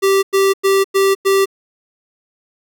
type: tone bursts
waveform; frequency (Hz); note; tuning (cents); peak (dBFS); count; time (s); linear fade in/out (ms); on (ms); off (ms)
square; 390; G4; -9; -11; 5; 0.02-1.458; 20; 210; 97
effects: none